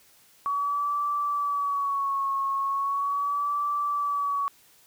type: tone with vibrato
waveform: sine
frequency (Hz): 1128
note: C#6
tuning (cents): +30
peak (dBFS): -24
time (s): 0.46-4.48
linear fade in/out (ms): 0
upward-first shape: sine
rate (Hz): 0.38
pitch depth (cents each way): 53
effects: white hiss -58 dBFS RMS until 4.86 s